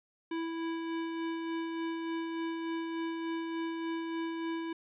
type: tone with tremolo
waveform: square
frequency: 329.6 Hz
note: E4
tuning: in tune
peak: -33 dBFS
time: 0.31-4.73 s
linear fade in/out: 5 ms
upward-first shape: sine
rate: 3.4 Hz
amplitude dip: 30%
effects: resampled to 8000 Hz